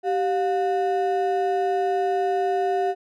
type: ring-modulated tone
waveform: triangle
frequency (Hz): 550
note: C#5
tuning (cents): -14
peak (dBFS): -15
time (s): 0.03-2.95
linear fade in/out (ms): 50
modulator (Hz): 162
effects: none